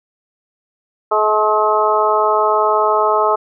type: harmonic tone with a mistuned harmonic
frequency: 213.3 Hz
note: G#3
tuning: 46 cents sharp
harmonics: 2 / 3 / 4 / 5 / 6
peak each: -18 / -18 / -18 / -18 / -18 dBFS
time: 1.11-3.36 s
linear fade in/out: 10 ms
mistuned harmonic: 4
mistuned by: +16 cents
effects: none